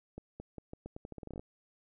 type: accelerating click train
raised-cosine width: 2 ms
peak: -30 dBFS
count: 16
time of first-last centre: 0.18-1.395 s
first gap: 220 ms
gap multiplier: 0.83
effects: none